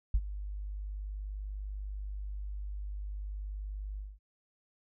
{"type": "tone with ADSR envelope", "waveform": "sine", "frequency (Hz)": 50.2, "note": "G1", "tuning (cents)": 42, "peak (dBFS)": -19, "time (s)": [0.14, 4.19], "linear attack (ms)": 5, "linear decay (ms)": 52, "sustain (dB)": -17, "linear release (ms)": 210, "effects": ["tanh soft clip ceiling -20 dBFS"]}